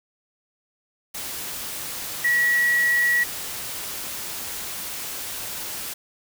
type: tone in noise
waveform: sine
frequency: 1926 Hz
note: B6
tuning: 44 cents flat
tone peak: -17 dBFS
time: 2.24-3.24 s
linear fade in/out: 10 ms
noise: white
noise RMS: -32 dBFS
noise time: 1.14-5.94 s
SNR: +12 dB
effects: none